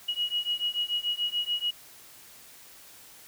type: beating tone pair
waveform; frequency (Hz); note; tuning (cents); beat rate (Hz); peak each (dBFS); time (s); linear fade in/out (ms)
sine; 2900 / 2906.9; F#7 / F#7; -35 / -31; 6.9; -30; 0.08-1.71; 10
effects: white hiss -51 dBFS RMS until 3.27 s